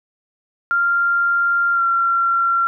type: tone with pitch glide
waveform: sine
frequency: 1391 to 1368.7 Hz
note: F6 to F6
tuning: -7 to -35 cents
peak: -14 dBFS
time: 0.71-2.67 s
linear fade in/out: 0 ms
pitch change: -28 cents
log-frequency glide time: 1.73-1.82 s
effects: none